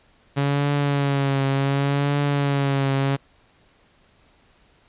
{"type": "tone with vibrato", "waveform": "sawtooth", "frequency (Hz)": 140, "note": "C#3", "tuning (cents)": 18, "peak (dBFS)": -15, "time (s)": [0.36, 3.17], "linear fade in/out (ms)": 20, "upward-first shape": "triangle", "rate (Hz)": 0.68, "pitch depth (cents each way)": 51, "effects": ["pink hiss -58 dBFS RMS until 4.88 s", "resampled to 8000 Hz"]}